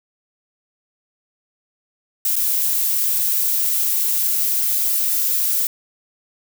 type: noise with dropouts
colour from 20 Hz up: violet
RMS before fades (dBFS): -19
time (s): 2.25-5.67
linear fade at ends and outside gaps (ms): 2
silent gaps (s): 2.357-2.363
effects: none

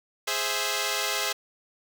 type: chord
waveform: 5% pulse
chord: Ab augmented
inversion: none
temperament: equal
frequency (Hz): 415.3 / 523.3 / 659.3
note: Ab4 / C5 / E5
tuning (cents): 0 / 0 / 0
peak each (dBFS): -19 / -19 / -19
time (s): 0.27-1.33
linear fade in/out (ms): 10
effects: none

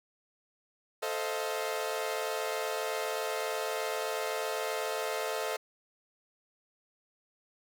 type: chord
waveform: sawtooth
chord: F dominant seventh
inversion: first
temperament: equal with one note detuned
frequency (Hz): 440 / 523.3 / 630.6 / 698.5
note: A4 / C5 / Eb5 / F5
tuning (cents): 0 / 0 / +23 / 0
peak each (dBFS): -32 / -34 / -33 / -36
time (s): 1.02-5.57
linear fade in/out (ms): 10
effects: none

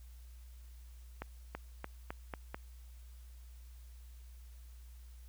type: accelerating click train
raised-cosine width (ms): 0.5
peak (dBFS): -25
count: 6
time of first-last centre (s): 1.22-2.545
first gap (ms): 330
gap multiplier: 0.89
effects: added 60 Hz sine -50 dBFS peak until 5.28 s + white hiss -67 dBFS RMS until 5.28 s

